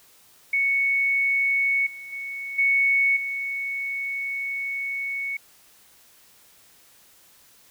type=tone with level steps; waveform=sine; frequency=2217 Hz; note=C#7; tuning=in tune; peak=-19 / -36 / -30 / -17 / -26 dBFS; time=0.53-5.37 s; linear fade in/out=5 ms; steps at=1.86 / 2.12 / 2.58 / 3.16 s; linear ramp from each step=10 ms; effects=white hiss -55 dBFS RMS until 7.7 s